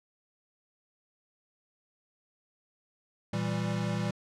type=chord; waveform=square; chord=E diminished; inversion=second; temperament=equal; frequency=116.54 / 164.81 / 196 Hz; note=Bb2 / E3 / G3; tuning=0 / 0 / 0 cents; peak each=-34 / -35 / -34 dBFS; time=3.33-4.11 s; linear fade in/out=5 ms; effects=low-pass 7000 Hz 12 dB/octave